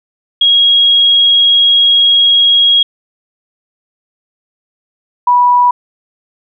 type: tone pair in turn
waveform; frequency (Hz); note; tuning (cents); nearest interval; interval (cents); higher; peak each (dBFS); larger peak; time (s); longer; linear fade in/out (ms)
sine; 3293 / 979; G#7 / B5; -15 / -15; octave + major sixth; 2100; first; -5; neither; 0.41-2.83 / 5.27-5.71; first; 5
effects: none